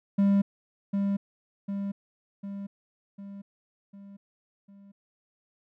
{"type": "tone with echo", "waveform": "triangle", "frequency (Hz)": 199, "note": "G3", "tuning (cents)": 26, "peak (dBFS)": -17, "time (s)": [0.18, 0.42], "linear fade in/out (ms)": 10, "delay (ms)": 750, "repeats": 6, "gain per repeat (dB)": -5, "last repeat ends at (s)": 4.92, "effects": []}